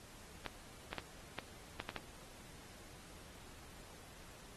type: clicks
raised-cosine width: 0.3 ms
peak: -24 dBFS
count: 7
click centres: 0.463 / 0.93 / 0.983 / 1.387 / 1.801 / 1.891 / 1.963 s
effects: pink hiss -57 dBFS RMS until 4.56 s + AAC 32 kbps